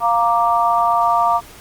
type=chord; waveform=sine; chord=Bb major; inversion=second; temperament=equal; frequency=698.5 / 932.3 / 1174.7 Hz; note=F5 / Bb5 / D6; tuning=0 / 0 / 0 cents; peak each=-17 dBFS; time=0-1.41 s; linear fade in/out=50 ms; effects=pink hiss -41 dBFS RMS until 1.6 s + Opus 32 kbps